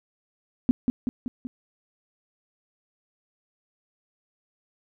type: tone with echo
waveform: sine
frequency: 248.7 Hz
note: B3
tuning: 12 cents sharp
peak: -14 dBFS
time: 0.69-0.71 s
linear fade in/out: 0 ms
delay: 190 ms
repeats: 4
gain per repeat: -4 dB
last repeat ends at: 1.47 s
effects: none